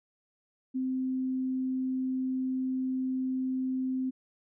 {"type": "tone", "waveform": "sine", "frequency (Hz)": 259.4, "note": "C4", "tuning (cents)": -15, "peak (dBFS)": -28, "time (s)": [0.74, 4.11], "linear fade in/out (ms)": 20, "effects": []}